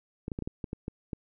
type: clicks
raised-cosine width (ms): 3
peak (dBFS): -21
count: 9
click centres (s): 0.281 / 0.318 / 0.389 / 0.423 / 0.475 / 0.642 / 0.731 / 0.881 / 1.132
effects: none